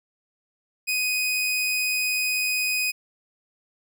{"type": "tone", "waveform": "sawtooth", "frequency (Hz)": 2499, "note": "D#7", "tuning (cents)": 7, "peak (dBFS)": -19, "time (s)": [0.87, 2.92], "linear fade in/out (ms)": 20, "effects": []}